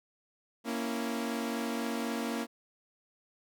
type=chord; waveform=sawtooth; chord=A# diminished; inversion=none; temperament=equal with one note detuned; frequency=233.1 / 277.2 / 331.9 Hz; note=A#3 / C#4 / E4; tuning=0 / 0 / +12 cents; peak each=-30 / -34 / -36 dBFS; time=0.64-2.47 s; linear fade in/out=50 ms; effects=none